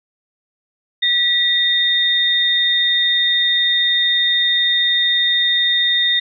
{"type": "tone pair together", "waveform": "sine", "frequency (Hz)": [1941, 3664], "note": ["B6", "A#7"], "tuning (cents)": [-31, -31], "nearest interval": "major seventh", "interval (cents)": 1100, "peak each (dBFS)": [-19, -14], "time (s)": [1.02, 6.2], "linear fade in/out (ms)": 10, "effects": []}